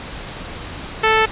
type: tone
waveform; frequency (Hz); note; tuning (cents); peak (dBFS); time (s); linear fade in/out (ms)
10% pulse; 440; A4; 0; -4; 1.03-1.26; 10
effects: pink hiss -31 dBFS RMS until 1.31 s + resampled to 8000 Hz